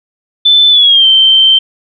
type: tone with pitch glide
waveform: sine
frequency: 3520 to 3118 Hz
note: A7 to G7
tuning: 0 to -10 cents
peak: -3 dBFS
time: 0.45-1.59 s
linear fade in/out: 10 ms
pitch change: -210 cents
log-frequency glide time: 0.7-1.06 s
effects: none